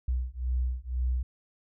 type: beating tone pair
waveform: sine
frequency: 61.5 / 63.5 Hz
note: B1 / B1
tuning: -7 / +49 cents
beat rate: 2 Hz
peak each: -30 dBFS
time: 0.08-1.23 s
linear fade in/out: 5 ms
effects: none